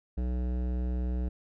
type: tone with hard clipping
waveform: sine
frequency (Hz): 61.74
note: B1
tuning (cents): 0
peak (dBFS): -30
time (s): 0.17-1.29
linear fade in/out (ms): 10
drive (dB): 15
effects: none